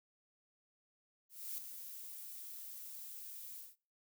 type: noise with ADSR envelope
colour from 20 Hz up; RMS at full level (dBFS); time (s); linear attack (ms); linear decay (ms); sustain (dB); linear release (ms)
violet; -41; 1.29-3.76; 290; 4; -8; 180
effects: noise-tail reverb RT60 0.4 s tail -24 dB re dry